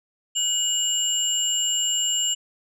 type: tone pair together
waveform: sine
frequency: 2913 / 7340 Hz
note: F#7 / A#8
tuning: -28 / -28 cents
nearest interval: octave + major third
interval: 1600 cents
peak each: -22 dBFS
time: 0.35-2.35 s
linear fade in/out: 20 ms
effects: tanh soft clip ceiling -16 dBFS